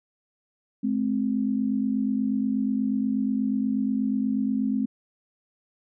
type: tone pair together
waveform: sine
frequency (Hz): 213.3 / 261.6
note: G#3 / C4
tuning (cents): +46 / 0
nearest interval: major third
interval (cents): 354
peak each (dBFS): -25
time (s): 0.83-4.86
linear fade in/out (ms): 10
effects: none